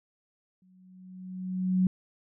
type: tone with exponential growth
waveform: sine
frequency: 185 Hz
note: F#3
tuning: in tune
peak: -19 dBFS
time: 0.62-1.87 s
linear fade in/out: 2 ms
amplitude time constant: 270 ms
effects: none